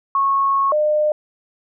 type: tone pair in turn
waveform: sine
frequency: 1098 / 604.9 Hz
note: C#6 / D#5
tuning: -17 / -49 cents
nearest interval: minor seventh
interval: 1032 cents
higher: first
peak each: -14 dBFS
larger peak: neither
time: 0.15-0.72 / 0.72-1.12 s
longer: first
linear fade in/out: 2 ms
effects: none